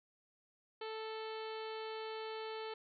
harmonic tone, 440 Hz, A4, in tune, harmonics 1 / 2 / 3 / 4 / 5 / 6 / 7 / 8 / 9 / 10, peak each -43 / -48 / -52 / -56 / -56 / -57 / -55 / -60 / -59 / -58 dBFS, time 0.81-2.74 s, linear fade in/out 5 ms, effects none

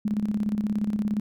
sine tone with tremolo, 210 Hz, G#3, 19 cents sharp, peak -21 dBFS, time 0.05-1.2 s, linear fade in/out 5 ms, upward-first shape square, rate 17 Hz, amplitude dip 60%, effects none

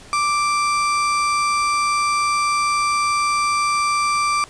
35% pulse tone, 1174.7 Hz, D6, in tune, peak -15 dBFS, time 0.13-4.44 s, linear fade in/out 0 ms, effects pink hiss -43 dBFS RMS until 4.49 s + resampled to 22050 Hz

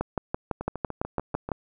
two click trains, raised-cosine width 1 ms, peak -12 / -18 dBFS, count 10 / 7, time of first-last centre 0.01-1.518 / 0.61-1.49 s, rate 5.97 / 6.82 Hz, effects none

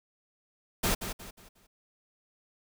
pink noise with echo, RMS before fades -27 dBFS, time 0.83-0.95 s, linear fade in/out 10 ms, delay 180 ms, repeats 4, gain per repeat -9 dB, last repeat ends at 1.67 s, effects none

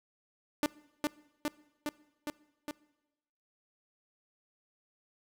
sawtooth tone with echo, 296.6 Hz, D4, 17 cents sharp, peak -22 dBFS, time 0.63-0.66 s, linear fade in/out 0 ms, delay 410 ms, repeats 5, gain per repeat -2 dB, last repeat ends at 2.71 s, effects noise-tail reverb RT60 1.0 s tail -22 dB re dry

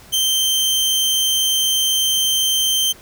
sawtooth tone, 3126 Hz, G7, 6 cents flat, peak -12 dBFS, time 0.12-2.93 s, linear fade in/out 20 ms, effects pink hiss -44 dBFS RMS until 3.01 s

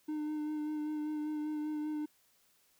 triangle tone with vibrato, 303.3 Hz, D#4, 44 cents flat, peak -32 dBFS, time 0.08-2.06 s, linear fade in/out 10 ms, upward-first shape sine, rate 5.1 Hz, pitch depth 19 cents each way, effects white hiss -70 dBFS RMS until 2.79 s

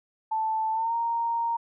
sine tone with pitch glide, 880 to 929.1 Hz, A5 to A#5, 0 to -6 cents, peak -24 dBFS, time 0.31-1.57 s, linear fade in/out 10 ms, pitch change +94 cents, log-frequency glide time 0.72-0.94 s, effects none

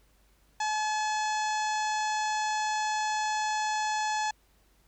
harmonic tone with a mistuned harmonic, 856 Hz, A5, 48 cents flat, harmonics 1 / 2 / 3 / 4 / 5 / 6 / 7 / 8 / 9, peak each -28 / -35 / -41 / -43 / -42 / -46 / -43 / -43 / -49 dBFS, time 0.6-4.31 s, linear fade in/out 5 ms, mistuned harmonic 7, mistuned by +21 cents, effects added 50 Hz sine -64 dBFS peak until 4.87 s + pink hiss -67 dBFS RMS until 4.87 s

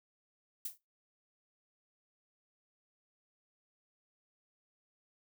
violet noise with exponential decay, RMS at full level -34 dBFS, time 0.65-0.78 s, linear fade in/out 5 ms, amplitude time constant 28 ms, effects noise-tail reverb RT60 0.2 s tail -17 dB re dry

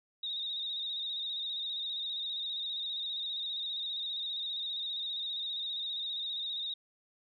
sine tone with vibrato, 3729 Hz, A#7, in tune, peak -34 dBFS, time 0.23-6.74 s, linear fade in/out 5 ms, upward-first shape square, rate 15 Hz, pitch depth 39 cents each way, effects none

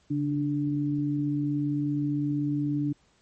sine tone pair together, 142.07 / 292.8 Hz, C#3 / D4, +43 / -5 cents, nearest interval octave + minor second, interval 1252 cents, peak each -29 / -26 dBFS, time 0.1-2.93 s, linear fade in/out 10 ms, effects pink hiss -65 dBFS RMS until 3.21 s + MP3 32 kbps

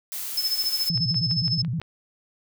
blue noise, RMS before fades -32 dBFS, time 0.12-0.89 s, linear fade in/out 0 ms
sine tone with tremolo, 5230 Hz, E8, 15 cents flat, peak -20 dBFS, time 0.37-1.62 s, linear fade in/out 5 ms, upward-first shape sine, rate 14 Hz, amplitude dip 75%
click train, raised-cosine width 0.3 ms, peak -26 dBFS, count 8, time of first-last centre 0.64-1.816 s, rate 5.95 Hz
sine tone with vibrato, 142 Hz, C#3, 42 cents sharp, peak -24 dBFS, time 0.9-1.8 s, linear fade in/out 0 ms, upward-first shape square, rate 9.6 Hz, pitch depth 280 cents each way
effects none

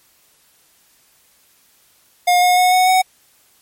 square tone with pitch steps, 714 / 721.9 / 729.8 / 737.9 / 746 Hz, F5 / F#5 / F#5 / F#5 / F#5, +38 / -43 / -24 / -5 / +14 cents, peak -11 dBFS, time 2.27-3.02 s, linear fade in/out 10 ms, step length 150 ms, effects white hiss -55 dBFS RMS until 3.61 s + MP3 64 kbps

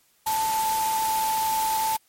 sine tone in noise, 880 Hz, A5, in tune, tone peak -22 dBFS, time 0.26-1.97 s, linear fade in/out 10 ms, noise white, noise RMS -31 dBFS, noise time 0.26-1.97 s, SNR +6 dB, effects white hiss -63 dBFS RMS until 2.08 s + MP3 64 kbps

